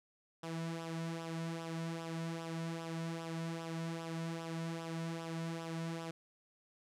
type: tone with flanger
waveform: sawtooth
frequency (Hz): 164.81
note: E3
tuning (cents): 0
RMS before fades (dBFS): -41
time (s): 0.43-6.11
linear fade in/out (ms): 5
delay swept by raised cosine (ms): 0.45 to 2.55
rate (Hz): 2.5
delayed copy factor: -0.6
effects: low-pass 9000 Hz 12 dB/octave